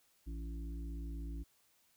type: harmonic tone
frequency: 56.2 Hz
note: A1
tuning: 37 cents sharp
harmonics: 1 / 3 / 5 / 6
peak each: -40 / -52 / -51 / -57 dBFS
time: 0.26-1.44 s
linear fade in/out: 20 ms
effects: white hiss -72 dBFS RMS until 1.96 s